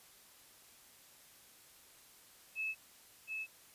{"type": "tone with echo", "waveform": "sine", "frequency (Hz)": 2600, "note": "E7", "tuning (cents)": -24, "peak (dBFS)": -35, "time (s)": [2.55, 2.75], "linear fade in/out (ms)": 50, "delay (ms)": 720, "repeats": 1, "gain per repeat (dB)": -3, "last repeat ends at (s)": 3.47, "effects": ["white hiss -61 dBFS RMS until 3.74 s", "resampled to 32000 Hz"]}